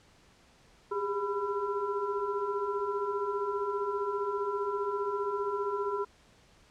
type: tone cluster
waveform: sine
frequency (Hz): 392.6 / 407.7 / 995 / 1357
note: G4 / G#4 / B5 / E6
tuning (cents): +3 / -32 / +13 / +50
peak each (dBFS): -38 / -32 / -35 / -39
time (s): 0.91-6.05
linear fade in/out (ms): 10
effects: pink hiss -61 dBFS RMS until 6.7 s + low-pass 7000 Hz 12 dB/octave